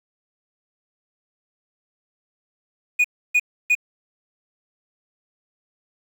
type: tone bursts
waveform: triangle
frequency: 2464 Hz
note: D#7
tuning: 17 cents flat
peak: -12 dBFS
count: 3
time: 2.99-3.752 s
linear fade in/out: 10 ms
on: 54 ms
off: 300 ms
effects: 8-bit